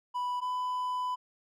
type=tone pair in turn; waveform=triangle; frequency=987.8 / 999.9 Hz; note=B5 / B5; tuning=0 / +21 cents; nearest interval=unison; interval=21 cents; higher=second; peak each=-28 dBFS; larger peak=neither; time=0.14-0.41 / 0.41-1.16 s; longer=second; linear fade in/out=20 ms; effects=none